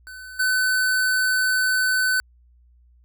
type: tone with level steps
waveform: square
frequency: 1512 Hz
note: F#6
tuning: 37 cents sharp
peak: -37 / -19 dBFS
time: 0.07-2.2 s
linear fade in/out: 0 ms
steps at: 0.39 s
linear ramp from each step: 10 ms
effects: added 60 Hz sine -52 dBFS peak until 3.04 s